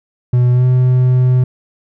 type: tone with pitch glide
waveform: triangle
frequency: 123.47 to 126.79 Hz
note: B2 to B2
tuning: 0 to +46 cents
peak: -6 dBFS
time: 0.33-1.44 s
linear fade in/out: 5 ms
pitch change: +46 cents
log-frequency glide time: 0.52-0.65 s
effects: none